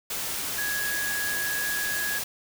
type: tone in noise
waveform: sine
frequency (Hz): 1665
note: G#6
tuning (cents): +4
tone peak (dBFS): -28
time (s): 0.58-2.19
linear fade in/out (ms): 5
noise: white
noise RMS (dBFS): -31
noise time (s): 0.1-2.24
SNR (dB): 0
effects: none